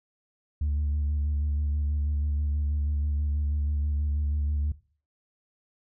sine tone with vibrato, 73.42 Hz, D2, in tune, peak -22 dBFS, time 0.61-4.72 s, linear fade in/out 5 ms, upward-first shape square, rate 6.2 Hz, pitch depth 24 cents each way, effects noise-tail reverb RT60 0.4 s tail -18 dB re dry + tanh soft clip ceiling -22 dBFS

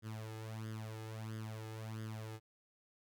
sawtooth tone with flanger, 110 Hz, A2, in tune, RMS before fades -45 dBFS, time 0.02-2.4 s, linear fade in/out 50 ms, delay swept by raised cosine 0.6 to 2.4 ms, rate 1.5 Hz, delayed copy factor +0.75, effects none

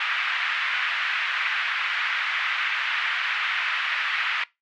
pink band-pass noise, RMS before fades -26 dBFS, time 0-4.44 s, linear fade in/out 5 ms, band 1400 to 2800 Hz, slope 24 dB/octave, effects noise-tail reverb RT60 0.2 s tail -21 dB re dry

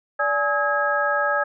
sine tone cluster, 581 / 841 / 1279 / 1642 Hz, D5 / G#5 / D#6 / G#6, -19 / +22 / +47 / -20 cents, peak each -24 / -27 / -24 / -23 dBFS, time 0.19-1.44 s, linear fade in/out 10 ms, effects none

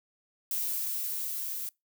violet noise with level ramp, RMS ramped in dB -31 to -36 dBFS, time 0.51-1.69 s, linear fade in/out 2 ms, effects noise-tail reverb RT60 0.2 s tail -25 dB re dry

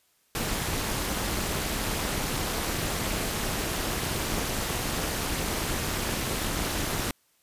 pink noise with amplitude modulation, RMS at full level -26 dBFS, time 0.35-7.11 s, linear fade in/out 2 ms, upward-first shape sine, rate 254 Hz, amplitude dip 75%, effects white hiss -67 dBFS RMS until 7.42 s + resampled to 32000 Hz

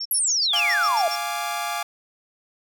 sine tone bursts, 5450 Hz, F8, 43 cents flat, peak -26 dBFS, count 9, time 0-1.159 s, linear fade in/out 10 ms, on 55 ms, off 83 ms
sine exponential sweep, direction down, 11920 to 637 Hz, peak -19 dBFS, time 0.11-1.08 s, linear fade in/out 2 ms
sawtooth chord, D diminished, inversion first, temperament equal, 698.5 / 830.6 / 1174.7 Hz, F5 / Ab5 / D6, 0 / 0 / 0 cents, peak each -26 dBFS, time 0.53-1.83 s, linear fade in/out 5 ms
effects none

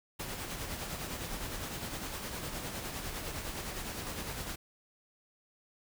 pink noise with tremolo, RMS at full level -38 dBFS, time 0.19-4.56 s, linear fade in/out 10 ms, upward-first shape sine, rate 9.8 Hz, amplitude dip 40%, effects none

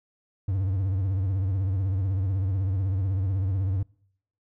triangle tone with vibrato, 95.6 Hz, G2, 43 cents flat, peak -21 dBFS, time 0.48-3.83 s, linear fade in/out 5 ms, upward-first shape triangle, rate 16 Hz, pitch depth 120 cents each way, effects noise-tail reverb RT60 0.7 s tail -26 dB re dry

